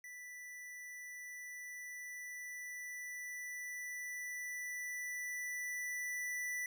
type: tone with level ramp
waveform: square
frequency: 1975.5 Hz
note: B6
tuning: in tune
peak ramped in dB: -49 to -38 dBFS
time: 0.04-6.66 s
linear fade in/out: 2 ms
effects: none